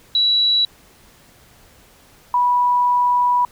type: tone pair in turn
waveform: sine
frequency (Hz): 3920 / 980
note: B7 / B5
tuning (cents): -14 / -14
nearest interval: 2 octaves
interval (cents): 2400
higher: first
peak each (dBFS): -13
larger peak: neither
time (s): 0.15-0.65 / 2.34-3.45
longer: second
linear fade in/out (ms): 2
effects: pink hiss -50 dBFS RMS until 3.51 s